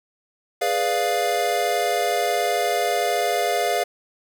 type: chord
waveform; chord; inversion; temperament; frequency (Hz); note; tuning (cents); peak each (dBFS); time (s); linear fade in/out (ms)
square; G# diminished seventh; none; equal; 415.3 / 493.9 / 587.3 / 698.5; G#4 / B4 / D5 / F5; 0 / 0 / 0 / 0; -28 / -28 / -28 / -23; 0.61-3.84; 10
effects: none